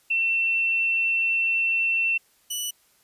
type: tone pair in turn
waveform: sine / 15% pulse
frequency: 2696 / 2960 Hz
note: E7 / F#7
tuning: +38 / 0 cents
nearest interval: major second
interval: 162 cents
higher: second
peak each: -20 dBFS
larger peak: neither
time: 0.1-2.18 / 2.5-2.71 s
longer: first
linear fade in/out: 10 ms
effects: white hiss -62 dBFS RMS until 3.03 s + resampled to 32000 Hz

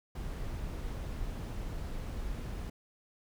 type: noise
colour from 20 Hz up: brown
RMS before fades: -38 dBFS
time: 0.15-2.7 s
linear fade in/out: 5 ms
effects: none

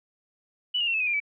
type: tone with pitch steps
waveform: sine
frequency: 2960 / 2838 / 2721 / 2608 / 2501 / 2397 / 2298 Hz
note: F#7 / F7 / F7 / E7 / D#7 / D7 / D7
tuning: 0 / +27 / -46 / -19 / +8 / +35 / -38 cents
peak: -23 dBFS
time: 0.74-1.202 s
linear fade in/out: 10 ms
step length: 66 ms
effects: none

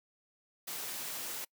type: noise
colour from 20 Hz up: white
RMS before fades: -40 dBFS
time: 0.67-1.45 s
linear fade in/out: 10 ms
effects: noise-tail reverb RT60 0.1 s tail -26 dB re dry + high-pass 150 Hz 12 dB/octave

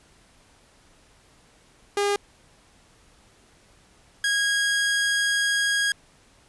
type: tone pair in turn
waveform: sawtooth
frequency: 405.7 / 1641.2 Hz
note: G#4 / G#6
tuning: -41 / -21 cents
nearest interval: 2 octaves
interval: 2420 cents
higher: second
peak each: -17 dBFS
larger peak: neither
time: 1.97-2.16 / 4.24-5.92 s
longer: second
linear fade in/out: 2 ms
effects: pink hiss -57 dBFS RMS until 6.48 s + resampled to 24000 Hz

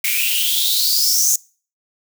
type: noise with high-pass filter sweep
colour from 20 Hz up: blue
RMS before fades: -17 dBFS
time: 0.04-1.36 s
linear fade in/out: 5 ms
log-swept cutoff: 2200 to 6600 Hz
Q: 8.9
effects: noise-tail reverb RT60 0.4 s tail -24 dB re dry

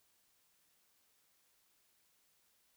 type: silence
effects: white hiss -74 dBFS RMS until 2.76 s

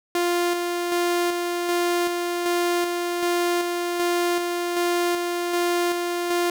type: tone with tremolo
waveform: sawtooth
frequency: 349.2 Hz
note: F4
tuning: in tune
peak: -16 dBFS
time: 0.15-6.5 s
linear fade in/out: 2 ms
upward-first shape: square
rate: 1.3 Hz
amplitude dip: 35%
effects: none

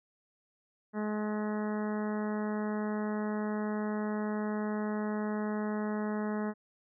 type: harmonic tone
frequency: 211.7 Hz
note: G#3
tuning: 33 cents sharp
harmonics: 1 / 2 / 3 / 4 / 5 / 6 / 7 / 8 / 9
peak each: -32 / -38 / -42 / -44 / -46 / -48 / -49 / -50 / -51 dBFS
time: 0.93-6.54 s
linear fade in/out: 50 ms
effects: none

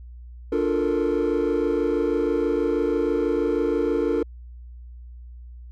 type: chord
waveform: triangle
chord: Bb major seventh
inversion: first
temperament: equal with one note detuned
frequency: 293.7 / 350.2 / 440 / 466.2 Hz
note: D4 / F4 / A4 / Bb4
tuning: 0 / +5 / 0 / 0 cents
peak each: -23 dBFS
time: 0.52-4.23 s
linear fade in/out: 5 ms
effects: tanh soft clip ceiling -12 dBFS + added 60 Hz sine -38 dBFS peak until 5.71 s

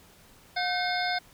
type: harmonic tone with a mistuned harmonic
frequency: 719 Hz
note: F#5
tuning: 50 cents flat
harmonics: 1 / 2 / 3 / 5 / 6 / 7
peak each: -29 / -32 / -34 / -36 / -37 / -37 dBFS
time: 0.56-1.19 s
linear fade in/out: 10 ms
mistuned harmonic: 2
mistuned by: +110 cents
effects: pink hiss -56 dBFS RMS until 1.33 s

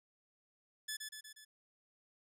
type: tone with echo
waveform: 10% pulse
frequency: 1727 Hz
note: A6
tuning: 33 cents flat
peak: -30 dBFS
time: 0.88-0.97 s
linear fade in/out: 10 ms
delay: 120 ms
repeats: 4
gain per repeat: -4 dB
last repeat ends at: 1.45 s
effects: none

